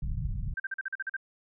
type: low-pass noise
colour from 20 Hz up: pink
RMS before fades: -32 dBFS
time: 0.02-0.54 s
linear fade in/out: 5 ms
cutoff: 170 Hz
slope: 48 dB/octave
type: tone bursts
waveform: sine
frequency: 1568 Hz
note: G6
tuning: in tune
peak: -30 dBFS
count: 9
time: 0.57-1.167 s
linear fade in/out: 5 ms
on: 29 ms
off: 42 ms
effects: none